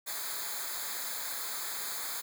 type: noise with comb filter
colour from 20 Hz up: white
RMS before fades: -37 dBFS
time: 0.06-2.22 s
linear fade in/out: 20 ms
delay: 0.35 ms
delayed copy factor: -0.95
effects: none